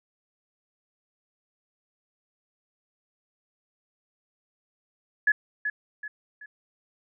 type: tone with echo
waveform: sine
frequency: 1700 Hz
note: G#6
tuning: 40 cents sharp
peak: -17 dBFS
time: 5.27-5.32 s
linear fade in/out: 5 ms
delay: 380 ms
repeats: 3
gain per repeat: -8 dB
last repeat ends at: 6.46 s
effects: none